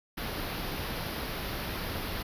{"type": "band-stop noise", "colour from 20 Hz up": "pink", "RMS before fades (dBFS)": -35, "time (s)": [0.17, 2.23], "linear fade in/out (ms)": 10, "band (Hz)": [5300, 11000], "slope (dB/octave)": 48, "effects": ["resampled to 32000 Hz"]}